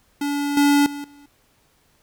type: tone with level steps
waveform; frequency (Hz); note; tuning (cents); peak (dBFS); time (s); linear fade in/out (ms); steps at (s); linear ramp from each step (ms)
square; 286.7; D4; -42; -22 / -14 / -30 / -46; 0.21-1.26; 5; 0.57 / 0.86 / 1.04; 2
effects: pink hiss -61 dBFS RMS until 2.02 s